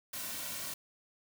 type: noise with comb filter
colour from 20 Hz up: white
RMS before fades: -40 dBFS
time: 0.13-0.74 s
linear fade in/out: 5 ms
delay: 2.4 ms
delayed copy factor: -0.6
effects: none